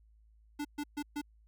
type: tone bursts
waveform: square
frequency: 293 Hz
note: D4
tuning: 4 cents flat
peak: -35 dBFS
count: 4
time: 0.59-1.216 s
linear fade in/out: 10 ms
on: 59 ms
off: 130 ms
effects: added 54 Hz sine -60 dBFS peak until 1.47 s